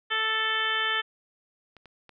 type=harmonic tone; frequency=440.1 Hz; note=A4; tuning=in tune; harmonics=1 / 2 / 3 / 4 / 5 / 6 / 7 / 8; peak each=-39 / -38 / -31 / -28 / -35 / -39 / -30 / -35 dBFS; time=0.1-1.02 s; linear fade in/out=20 ms
type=clicks; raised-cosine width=0.3 ms; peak=-33 dBFS; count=3; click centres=1.767 / 1.857 / 2.093 s
effects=none